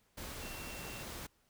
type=tone in noise; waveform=sine; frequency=2720 Hz; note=F7; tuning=46 cents flat; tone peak=-51 dBFS; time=0.41-1.03 s; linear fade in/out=10 ms; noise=pink; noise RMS=-45 dBFS; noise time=0.17-1.27 s; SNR=-9 dB; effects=pink hiss -73 dBFS RMS until 1.49 s